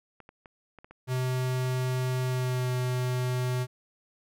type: clicks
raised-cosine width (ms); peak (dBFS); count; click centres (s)
0.5; -33; 9; 0.203 / 0.291 / 0.458 / 0.787 / 0.845 / 0.91 / 1.087 / 1.158 / 1.655
type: tone with pitch glide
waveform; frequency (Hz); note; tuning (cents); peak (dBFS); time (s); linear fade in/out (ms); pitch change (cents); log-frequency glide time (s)
square; 127.9 to 125.99; C3 to B2; -39 to +35; -27; 1.07-3.67; 50; -26; 2.26-2.71
effects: none